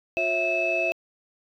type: tone cluster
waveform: sine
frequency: 357.6 / 547 / 658 / 2607 Hz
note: F4 / C#5 / E5 / E7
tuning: +41 / -23 / -3 / -20 cents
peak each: -31 / -32 / -25 / -24 dBFS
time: 0.17-0.92 s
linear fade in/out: 0 ms
effects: tanh soft clip ceiling -15 dBFS